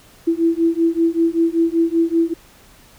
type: beating tone pair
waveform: sine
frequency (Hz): 329.6 / 334.8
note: E4 / E4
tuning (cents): 0 / +27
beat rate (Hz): 5.2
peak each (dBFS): -17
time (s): 0.27-2.34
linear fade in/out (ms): 10
effects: pink hiss -48 dBFS RMS until 2.98 s